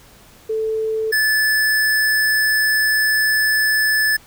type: tone pair in turn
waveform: sine / square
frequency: 440 / 1736.8 Hz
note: A4 / A6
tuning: 0 / -23 cents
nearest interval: 2 octaves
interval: 2377 cents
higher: second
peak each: -18 / -15 dBFS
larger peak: second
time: 0.49-1.12 / 1.12-4.17 s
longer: second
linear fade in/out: 10 ms
effects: pink hiss -47 dBFS RMS until 4.26 s